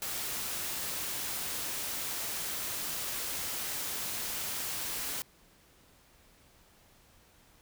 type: noise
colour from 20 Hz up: white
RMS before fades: -36 dBFS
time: 0.02-5.22 s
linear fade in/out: 0 ms
effects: pink hiss -62 dBFS RMS until 7.61 s